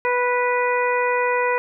harmonic tone, 492 Hz, B4, 7 cents flat, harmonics 1 / 2 / 3 / 4 / 5, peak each -21 / -22 / -28 / -26 / -29 dBFS, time 0.05-1.58 s, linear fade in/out 0 ms, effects none

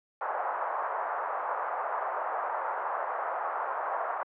pink band-pass noise, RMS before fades -32 dBFS, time 0.21-4.23 s, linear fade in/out 0 ms, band 650 to 1300 Hz, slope 24 dB/octave, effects high-pass 400 Hz 12 dB/octave + low-pass 2000 Hz 12 dB/octave

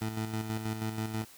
20% pulse tone with tremolo, 110 Hz, A2, in tune, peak -26 dBFS, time 0.01-1.25 s, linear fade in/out 10 ms, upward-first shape square, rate 6.2 Hz, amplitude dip 50%, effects white hiss -54 dBFS RMS until 1.37 s

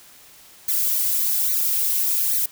violet noise with flanger, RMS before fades -21 dBFS, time 0.68-2.46 s, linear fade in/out 5 ms, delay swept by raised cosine 0.47 to 6.37 ms, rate 1.2 Hz, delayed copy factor +0.85, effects white hiss -48 dBFS RMS until 2.51 s

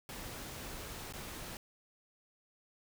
pink noise with dropouts, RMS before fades -45 dBFS, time 0.09-1.57 s, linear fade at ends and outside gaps 1 ms, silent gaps 1.125-1.136 s, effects none

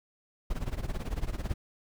brown noise with tremolo, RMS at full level -30 dBFS, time 0.5-1.54 s, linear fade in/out 5 ms, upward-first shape sine, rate 18 Hz, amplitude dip 85%, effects none

